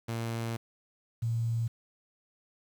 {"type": "tone pair in turn", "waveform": ["sawtooth", "sine"], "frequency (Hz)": [115.2, 115.2], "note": ["A#2", "A#2"], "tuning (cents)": [-20, -20], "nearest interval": "unison", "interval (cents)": 0, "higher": "neither", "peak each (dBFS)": [-28, -27], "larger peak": "second", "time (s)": [[0.08, 0.57], [1.22, 1.68]], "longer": "first", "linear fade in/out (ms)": 10, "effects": ["9-bit"]}